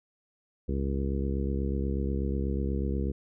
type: harmonic tone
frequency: 68.2 Hz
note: C#2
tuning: 28 cents flat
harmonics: 1 / 2 / 3 / 4 / 5 / 6 / 7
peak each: -29 / -36 / -34 / -39 / -38 / -39 / -41 dBFS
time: 0.68-3.12 s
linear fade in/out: 10 ms
effects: none